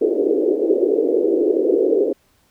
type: band-pass noise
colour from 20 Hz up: white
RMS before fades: -17 dBFS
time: 0.01-2.13 s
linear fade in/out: 10 ms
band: 320 to 470 Hz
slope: 48 dB/octave
effects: pink hiss -60 dBFS RMS until 2.5 s